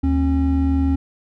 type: tone pair together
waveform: triangle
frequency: 76.1 / 271.2 Hz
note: D#2 / C#4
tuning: -38 / -38 cents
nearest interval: octave + minor seventh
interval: 2200 cents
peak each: -16 dBFS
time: 0.03-0.96 s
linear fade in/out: 10 ms
effects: none